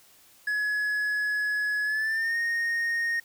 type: tone with pitch glide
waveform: triangle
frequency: 1691 to 1854.7 Hz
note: G#6 to A#6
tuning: +31 to -9 cents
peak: -23 dBFS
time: 0.47-3.2 s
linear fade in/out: 5 ms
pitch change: +160 cents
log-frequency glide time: 1.84-2.37 s
effects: white hiss -57 dBFS RMS until 3.24 s